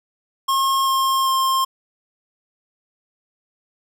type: tone with pitch steps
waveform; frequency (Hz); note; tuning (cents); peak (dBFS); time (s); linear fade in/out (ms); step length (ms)
square; 1077 / 1068.9 / 1060.9; C6 / C6 / C6; +50 / +37 / +24; -17; 0.48-1.65; 10; 390
effects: none